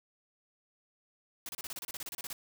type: noise bursts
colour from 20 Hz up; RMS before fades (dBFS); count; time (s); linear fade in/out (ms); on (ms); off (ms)
white; -41; 15; 1.46-2.33; 2; 30; 30
effects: none